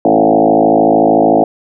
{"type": "tone with frequency modulation", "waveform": "sine", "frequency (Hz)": 501, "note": "B4", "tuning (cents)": 25, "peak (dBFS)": -6, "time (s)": [0.05, 1.44], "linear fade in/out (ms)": 2, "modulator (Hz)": 53.5, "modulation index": 5, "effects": []}